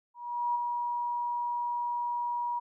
sine tone with ADSR envelope, 960 Hz, B5, 49 cents flat, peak -25 dBFS, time 0.14-2.6 s, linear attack 410 ms, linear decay 15 ms, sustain -4 dB, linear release 18 ms, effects none

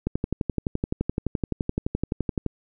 click train, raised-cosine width 3 ms, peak -11 dBFS, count 29, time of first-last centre 0.07-2.463 s, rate 11.7 Hz, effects none

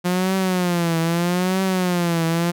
sawtooth tone with vibrato, 176.9 Hz, F3, 23 cents sharp, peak -14 dBFS, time 0.04-2.52 s, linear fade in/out 20 ms, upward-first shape triangle, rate 0.79 Hz, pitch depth 140 cents each way, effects none

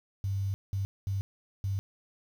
sine tone bursts at uneven times, 98 Hz, G2, in tune, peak -28 dBFS, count 4, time 0.24-0.54 / 0.73-0.85 / 1.07-1.21 / 1.64-1.79 s, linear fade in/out 0 ms, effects 9-bit

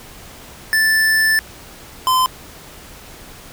square tone pair in turn, 1760 / 1028.3 Hz, A6 / C6, 0 / -30 cents, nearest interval major sixth, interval 930 cents, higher first, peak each -13 dBFS, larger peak neither, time 0.73-1.39 / 2.07-2.26 s, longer first, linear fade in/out 0 ms, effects pink hiss -39 dBFS RMS until 3.52 s

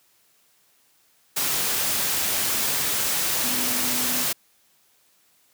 sine tone in noise, 248.4 Hz, B3, 10 cents sharp, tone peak -33 dBFS, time 3.43-4.24 s, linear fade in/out 10 ms, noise white, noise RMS -24 dBFS, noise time 1.36-4.33 s, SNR -12 dB, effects white hiss -62 dBFS RMS until 5.53 s + high-pass 80 Hz 12 dB/octave

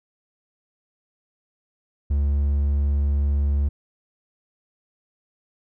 triangle tone, 71.2 Hz, C#2, 47 cents sharp, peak -16 dBFS, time 2.1-3.69 s, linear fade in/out 10 ms, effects none

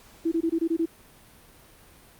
sine tone bursts, 329.6 Hz, E4, in tune, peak -21 dBFS, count 7, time 0.25-0.858 s, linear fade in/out 10 ms, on 68 ms, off 22 ms, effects pink hiss -53 dBFS RMS until 2.19 s + Opus 48 kbps

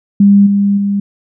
sine tone with level steps, 200.7 Hz, G3, 41 cents sharp, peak -3 / -8 / -11 dBFS, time 0.2-1 s, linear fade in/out 5 ms, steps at 0.46 / 0.77 s, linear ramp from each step 10 ms, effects none

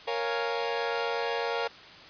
sawtooth chord, Bb minor seventh, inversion none, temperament equal, 466.2 / 554.4 / 698.5 / 830.6 Hz, Bb4 / Db5 / F5 / Ab5, 0 / 0 / 0 / 0 cents, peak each -27 / -31 / -32 / -32 dBFS, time 0.07-1.68 s, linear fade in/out 10 ms, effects white hiss -48 dBFS RMS until 2.09 s + resampled to 11025 Hz

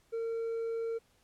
sine tone with hard clipping, 456.8 Hz, A#4, 35 cents flat, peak -33 dBFS, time 0.12-0.99 s, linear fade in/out 20 ms, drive 2 dB, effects pink hiss -69 dBFS RMS until 1.23 s + low-pass 12000 Hz 12 dB/octave

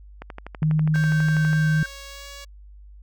click train, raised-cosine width 0.5 ms, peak -20 dBFS, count 17, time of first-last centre 0.22-1.531 s, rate 12.2 Hz
sine tone, 155.1 Hz, D#3, 5 cents flat, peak -17 dBFS, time 0.62-1.83 s, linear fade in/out 2 ms
5% pulse tone with pitch glide, 554.4 to 562.1 Hz, C#5 to C#5, 0 to +24 cents, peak -27 dBFS, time 0.94-2.45 s, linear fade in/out 10 ms, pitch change +24 cents, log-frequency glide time 2.07-2.27 s
sine tone with vibrato, 1564 Hz, G6, 4 cents flat, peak -27 dBFS, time 0.94-1.86 s, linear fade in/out 2 ms, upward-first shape sine, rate 3.6 Hz, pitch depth 11 cents each way
effects added 50 Hz sine -42 dBFS peak until 3.02 s

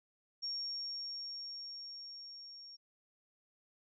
sine tone with level ramp, 5540 Hz, F8, 15 cents flat, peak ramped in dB -36 to -50 dBFS, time 0.42-2.77 s, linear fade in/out 20 ms, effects none

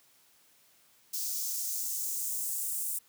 blue noise with high-pass filter sweep, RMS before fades -34 dBFS, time 1.13-2.99 s, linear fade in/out 10 ms, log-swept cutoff 5300 to 8800 Hz, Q 2, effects white hiss -64 dBFS RMS until 3.08 s + high-pass 80 Hz 12 dB/octave

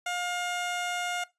15% pulse tone, 711 Hz, F5, 31 cents sharp, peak -23 dBFS, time 0.06-1.24 s, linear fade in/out 5 ms, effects noise-tail reverb RT60 0.2 s tail -19 dB re dry + resampled to 24000 Hz

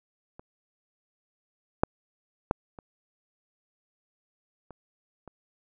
clicks, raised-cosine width 1 ms, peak -30 / -6 / -9 / -29 / -30 / -30 dBFS, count 6, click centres 0.395 / 1.835 / 2.511 / 2.788 / 4.707 / 5.277 s, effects none

